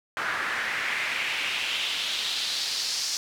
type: noise with band-pass filter sweep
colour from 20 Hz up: pink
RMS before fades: -29 dBFS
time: 0.17-3.17 s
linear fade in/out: 0 ms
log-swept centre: 1500 to 5400 Hz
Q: 2.9
effects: none